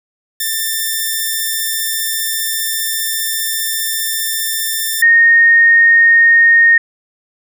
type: tone pair in turn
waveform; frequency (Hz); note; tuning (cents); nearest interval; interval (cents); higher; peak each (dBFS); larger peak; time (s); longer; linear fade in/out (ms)
5% pulse / sine; 1785 / 1849.5; A6 / A#6; +24 / -14; minor second; 62; second; -5; neither; 0.4-5.02 / 5.02-6.78; first; 5
effects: none